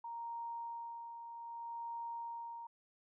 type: tone with tremolo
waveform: sine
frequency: 932.3 Hz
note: A#5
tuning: in tune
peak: -40 dBFS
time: 0.04-2.67 s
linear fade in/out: 5 ms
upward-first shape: sine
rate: 0.63 Hz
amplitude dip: 50%
effects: none